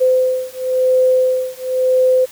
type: beating tone pair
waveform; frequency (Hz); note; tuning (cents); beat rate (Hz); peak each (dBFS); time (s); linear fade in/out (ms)
sine; 512 / 512.96; C5 / C5; -38 / -34; 0.96; -15; 0-2.26; 20
effects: white hiss -40 dBFS RMS until 2.31 s

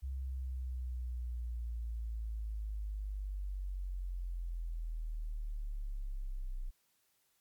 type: linear sweep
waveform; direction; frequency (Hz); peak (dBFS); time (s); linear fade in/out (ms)
sine; down; 66.6 to 30.87; -36; 0.02-6.71; 20
effects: white hiss -75 dBFS RMS until 7.4 s + MP3 96 kbps

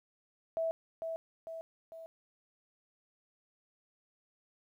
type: tone with echo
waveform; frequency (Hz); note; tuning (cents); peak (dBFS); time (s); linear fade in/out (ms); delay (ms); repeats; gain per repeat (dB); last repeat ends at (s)
sine; 654; E5; -14; -30; 0.57-0.71; 0; 450; 3; -5; 2.06
effects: 12-bit

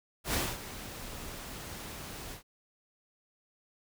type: noise with ADSR envelope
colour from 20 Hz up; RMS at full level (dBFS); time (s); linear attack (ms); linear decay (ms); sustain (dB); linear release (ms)
pink; -29; 0.24-2.43; 100; 230; -14; 110
effects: none

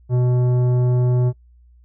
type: tone with tanh clipping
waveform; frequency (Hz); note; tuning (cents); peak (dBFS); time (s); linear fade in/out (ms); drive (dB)
sine; 124.2; B2; +10; -16; 0.09-1.33; 50; 12
effects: noise-tail reverb RT60 0.1 s tail -23 dB re dry + added 60 Hz sine -47 dBFS peak until 1.84 s

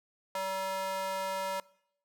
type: tone with high-pass filter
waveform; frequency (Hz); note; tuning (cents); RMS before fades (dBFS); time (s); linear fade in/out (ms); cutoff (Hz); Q
square; 191.1; G3; -44; -34; 0.35-1.6; 2; 750; 7.6
effects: noise-tail reverb RT60 0.7 s tail -22 dB re dry

